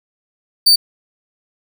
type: tone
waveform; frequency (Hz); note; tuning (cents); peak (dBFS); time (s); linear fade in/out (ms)
40% pulse; 4592; D8; -40; -6; 0.66-0.76; 10
effects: 8-bit